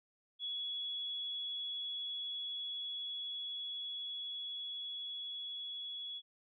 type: tone with level ramp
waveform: sine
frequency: 3372 Hz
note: G#7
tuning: 26 cents sharp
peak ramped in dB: -37 to -41 dBFS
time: 0.39-6.22 s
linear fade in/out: 50 ms
effects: none